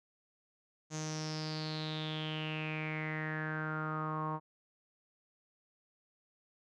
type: tone with low-pass filter sweep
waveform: sawtooth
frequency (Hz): 155.56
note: D#3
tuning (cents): 0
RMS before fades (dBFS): -38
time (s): 0.9-4.4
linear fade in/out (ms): 50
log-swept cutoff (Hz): 6600 to 1000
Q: 7.9
effects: none